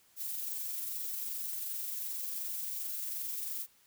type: noise with amplitude modulation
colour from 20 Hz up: violet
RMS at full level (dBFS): -37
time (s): 0.16-3.67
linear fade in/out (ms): 50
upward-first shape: sine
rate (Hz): 22.7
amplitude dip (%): 25
effects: white hiss -66 dBFS RMS until 3.86 s